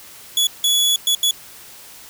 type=tone bursts at uneven times; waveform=sawtooth; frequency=3396 Hz; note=G#7; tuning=38 cents sharp; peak=-11 dBFS; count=4; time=0.37-0.47 / 0.64-0.96 / 1.07-1.15 / 1.23-1.31 s; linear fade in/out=2 ms; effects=white hiss -41 dBFS RMS until 2.09 s